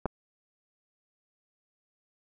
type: clicks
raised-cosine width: 1 ms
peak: -13 / -24 dBFS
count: 2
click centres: 0.057 / 0.062 s
effects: none